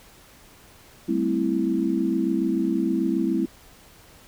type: chord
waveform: sine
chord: A minor seventh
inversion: third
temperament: equal with one note detuned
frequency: 196 / 222.8 / 261.6 / 329.6 Hz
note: G3 / A3 / C4 / E4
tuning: 0 / +22 / 0 / 0 cents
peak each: -27 / -28 / -26 / -24 dBFS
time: 1.08-3.46 s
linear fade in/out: 10 ms
effects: pink hiss -51 dBFS RMS until 4.27 s